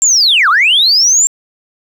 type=linear two-way sweep; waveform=sine; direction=down then up; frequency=7459 to 1099 to 7459 Hz; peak=-5 dBFS; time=0.02-1.27 s; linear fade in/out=0 ms; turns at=0.49 s; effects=tanh soft clip ceiling -2 dBFS + 7-bit